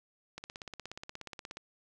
click train, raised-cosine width 0.2 ms, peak -25 dBFS, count 21, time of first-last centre 0.38-1.57 s, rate 16.8 Hz, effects none

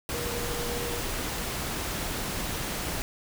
sine tone in noise, 477.5 Hz, A#4, 42 cents sharp, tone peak -35 dBFS, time 0.14-1 s, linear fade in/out 0 ms, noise pink, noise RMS -32 dBFS, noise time 0.09-3.02 s, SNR -6 dB, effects none

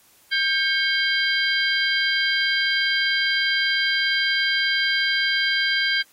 harmonic tone with a mistuned harmonic, 795 Hz, G5, 24 cents sharp, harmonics 2 / 3 / 4 / 5 / 6, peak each -22 / -26 / -25 / -30 / -28 dBFS, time 0.31-6.03 s, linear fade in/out 20 ms, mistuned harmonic 3, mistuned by -140 cents, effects white hiss -56 dBFS RMS until 6.12 s + AAC 48 kbps

